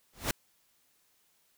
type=noise with exponential growth; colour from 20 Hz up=pink; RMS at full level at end=-25 dBFS; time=0.13-0.31 s; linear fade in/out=2 ms; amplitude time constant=38 ms; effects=white hiss -70 dBFS RMS until 1.57 s